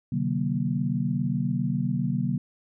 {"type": "tone cluster", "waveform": "sine", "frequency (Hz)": [130.6, 150.8, 188.1, 235.5], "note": ["C3", "D3", "F#3", "A#3"], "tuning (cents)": [-3, 46, 29, 18], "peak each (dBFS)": -29, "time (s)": [0.12, 2.38], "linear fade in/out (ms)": 5, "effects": []}